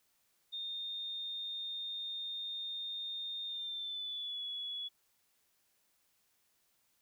sine tone with pitch glide, 3651 to 3387 Hz, A#7 to G#7, -37 to +33 cents, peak -38 dBFS, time 0.52-4.89 s, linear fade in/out 20 ms, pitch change -130 cents, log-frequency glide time 3.46-4.43 s, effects white hiss -75 dBFS RMS until 7.01 s

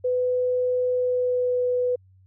sine tone with pitch glide, 500 to 496 Hz, B4 to B4, +21 to +7 cents, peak -20 dBFS, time 0.04-1.96 s, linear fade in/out 10 ms, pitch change -14 cents, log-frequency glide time 0.92-1.62 s, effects added 94 Hz sine -52 dBFS peak until 2.26 s

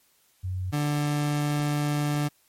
sine / 30% pulse tone pair in turn, 92.5 / 147.12 Hz, F#2 / D3, 0 / +3 cents, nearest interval minor sixth, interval 803 cents, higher second, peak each -27 / -21 dBFS, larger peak second, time 0.43-0.72 / 0.72-2.29 s, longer second, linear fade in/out 20 ms, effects white hiss -64 dBFS RMS until 2.48 s + MP3 64 kbps

